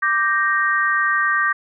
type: chord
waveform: sine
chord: G minor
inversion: second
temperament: equal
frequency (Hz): 1174.7 / 1568 / 1864.7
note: D6 / G6 / Bb6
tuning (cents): 0 / 0 / 0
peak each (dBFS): -20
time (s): 0.02-1.53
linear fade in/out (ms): 10
effects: none